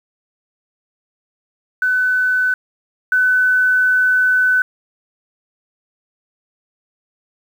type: tone pair in turn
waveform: sine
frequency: 1505 / 1505 Hz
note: F#6 / F#6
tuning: +29 / +29 cents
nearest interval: unison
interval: 0 cents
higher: neither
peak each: -13 / -11 dBFS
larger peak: second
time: 1.82-2.54 / 3.12-4.62 s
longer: second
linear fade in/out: 2 ms
effects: 7-bit